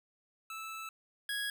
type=tone pair in turn; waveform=25% pulse; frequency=1314 / 1660 Hz; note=E6 / G#6; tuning=-6 / -1 cents; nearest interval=major third; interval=405 cents; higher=second; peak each=-37 / -30 dBFS; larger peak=second; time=0.5-0.89 / 1.29-1.5 s; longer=first; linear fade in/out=2 ms; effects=none